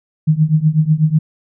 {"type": "tone with tremolo", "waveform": "sine", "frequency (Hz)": 155.56, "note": "D#3", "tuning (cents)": 0, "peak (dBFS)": -6, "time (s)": [0.27, 1.19], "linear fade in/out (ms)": 10, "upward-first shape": "triangle", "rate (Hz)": 8.1, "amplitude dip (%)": 95, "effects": []}